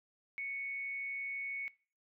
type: tone with frequency modulation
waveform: sine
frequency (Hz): 2217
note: C#7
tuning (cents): 0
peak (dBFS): -37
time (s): 0.38-1.68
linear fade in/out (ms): 0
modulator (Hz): 213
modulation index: 0.2
effects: noise-tail reverb RT60 0.4 s tail -21 dB re dry